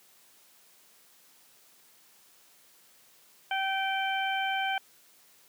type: harmonic tone with a mistuned harmonic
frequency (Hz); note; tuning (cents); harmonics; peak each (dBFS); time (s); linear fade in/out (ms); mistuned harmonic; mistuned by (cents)
773; G5; -24; 1 / 2 / 3 / 4; -30 / -33 / -35 / -36; 3.51-4.78; 2; 3; +19
effects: white hiss -60 dBFS RMS until 5.48 s + high-pass 150 Hz 12 dB/octave